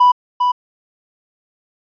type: tone with echo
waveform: triangle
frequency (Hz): 987.8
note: B5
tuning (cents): 0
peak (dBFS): -4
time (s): 0-0.12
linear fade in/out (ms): 10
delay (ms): 400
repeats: 1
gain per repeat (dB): -6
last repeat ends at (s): 0.52
effects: tanh soft clip ceiling -2 dBFS + resampled to 11025 Hz